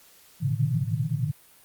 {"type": "band-pass noise", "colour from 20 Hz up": "pink", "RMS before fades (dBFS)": -26, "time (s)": [0.4, 1.32], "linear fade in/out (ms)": 20, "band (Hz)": [110, 160], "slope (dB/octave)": 96, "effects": ["white hiss -55 dBFS RMS until 1.64 s", "Opus 48 kbps"]}